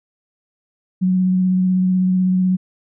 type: tone with vibrato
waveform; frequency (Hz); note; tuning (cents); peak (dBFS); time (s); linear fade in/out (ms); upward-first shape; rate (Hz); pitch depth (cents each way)
sine; 184.7; F#3; -3; -13; 1.01-2.57; 20; triangle; 16; 18
effects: none